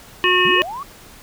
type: harmonic tone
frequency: 363.1 Hz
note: F#4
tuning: 33 cents flat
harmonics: 1 / 3 / 5 / 7 / 8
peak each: -19 / -19 / -19 / -19 / -19 dBFS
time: 0.24-0.62 s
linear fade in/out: 0 ms
type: linear sweep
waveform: sine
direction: up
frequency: 131 to 1174.7 Hz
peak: -26 dBFS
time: 0.45-0.83 s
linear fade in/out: 2 ms
effects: pink hiss -43 dBFS RMS until 1.22 s